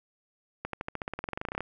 accelerating click train, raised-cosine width 0.5 ms, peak -18 dBFS, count 20, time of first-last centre 0.65-1.606 s, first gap 83 ms, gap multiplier 0.94, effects none

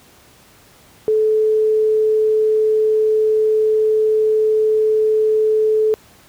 sine tone, 433.4 Hz, A4, 26 cents flat, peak -12 dBFS, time 1.08-5.94 s, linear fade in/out 0 ms, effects pink hiss -48 dBFS RMS until 6.28 s + high-pass 60 Hz 12 dB/octave

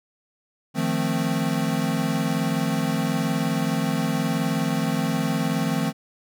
square chord, F dominant seventh, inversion third, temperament equal, 155.56 / 174.61 / 220 / 261.6 Hz, Eb3 / F3 / A3 / C4, 0 / 0 / 0 / 0 cents, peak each -28 dBFS, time 0.74-5.93 s, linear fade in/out 50 ms, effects none

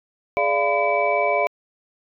sine tone cluster, 419.8 / 583 / 688 / 1007 / 2296 Hz, G#4 / D5 / F5 / B5 / D7, +19 / -13 / -26 / +33 / -40 cents, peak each -26 / -22 / -22 / -25 / -24 dBFS, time 0.37-1.47 s, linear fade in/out 0 ms, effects tanh soft clip ceiling -6 dBFS

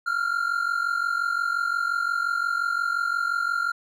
triangle tone pair together, 1364.3 / 1410 Hz, F6 / F6, -41 / +16 cents, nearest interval minor second, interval 57 cents, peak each -25 / -23 dBFS, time 0.06-3.72 s, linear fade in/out 10 ms, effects none

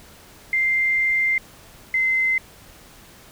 sine tone pair in turn, 2093 / 2065 Hz, C7 / C7, 0 / -23 cents, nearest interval unison, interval 23 cents, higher first, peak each -17 / -17 dBFS, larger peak neither, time 0.53-1.38 / 1.94-2.38 s, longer first, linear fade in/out 2 ms, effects pink hiss -47 dBFS RMS until 3.31 s

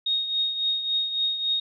sine tone with tremolo, 3729 Hz, A#7, in tune, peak -20 dBFS, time 0.06-1.6 s, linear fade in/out 5 ms, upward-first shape triangle, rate 3.6 Hz, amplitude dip 65%, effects none

